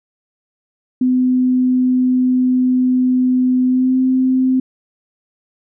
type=tone with pitch glide; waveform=sine; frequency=253.7 to 258.7 Hz; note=B3 to C4; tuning=+47 to -19 cents; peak=-11 dBFS; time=1.01-4.6 s; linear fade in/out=5 ms; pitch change=+34 cents; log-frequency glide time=3.66-3.97 s; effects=none